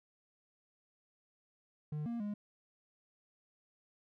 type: tone with pitch steps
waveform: triangle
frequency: 150.7 / 234.6 / 206.8 Hz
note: D3 / A#3 / G#3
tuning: +45 / +11 / -7 cents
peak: -34 dBFS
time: 1.92-2.34 s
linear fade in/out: 5 ms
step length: 140 ms
effects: none